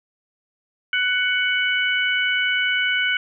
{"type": "harmonic tone", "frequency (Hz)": 745, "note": "F#5", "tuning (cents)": 12, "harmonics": [2, 3, 4], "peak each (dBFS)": [-21, -23, -24], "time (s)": [0.93, 3.17], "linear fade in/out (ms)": 2, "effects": []}